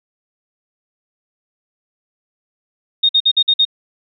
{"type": "tone bursts", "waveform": "sine", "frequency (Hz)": 3700, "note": "A#7", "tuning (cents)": -14, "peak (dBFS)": -9, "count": 6, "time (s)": [3.03, 3.652], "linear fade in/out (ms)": 10, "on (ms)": 62, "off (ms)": 50, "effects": []}